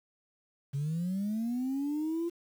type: linear sweep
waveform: sine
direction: up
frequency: 134.8 to 345.5 Hz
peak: -28 dBFS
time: 0.73-2.3 s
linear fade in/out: 20 ms
effects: tanh soft clip ceiling -27 dBFS + 9-bit